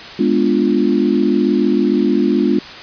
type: chord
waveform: sine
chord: G# diminished seventh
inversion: none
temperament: equal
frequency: 207.7 / 246.9 / 293.7 / 349.2 Hz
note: G#3 / B3 / D4 / F4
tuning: 0 / 0 / 0 / 0 cents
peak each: -17 dBFS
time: 0.19-2.59 s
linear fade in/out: 5 ms
effects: white hiss -32 dBFS RMS until 2.82 s + resampled to 11025 Hz